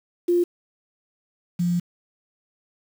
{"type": "tone pair in turn", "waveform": "sine", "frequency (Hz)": [349.6, 174.8], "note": ["F4", "F3"], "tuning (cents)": [2, 2], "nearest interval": "octave", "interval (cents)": 1200, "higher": "first", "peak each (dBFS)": [-16, -19], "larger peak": "first", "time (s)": [[0.28, 0.44], [1.59, 1.8]], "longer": "second", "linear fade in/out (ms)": 10, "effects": ["7-bit"]}